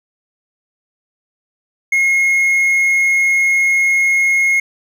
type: tone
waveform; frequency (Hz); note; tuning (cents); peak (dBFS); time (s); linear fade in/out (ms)
triangle; 2157; C#7; -48; -9; 1.92-4.6; 5
effects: none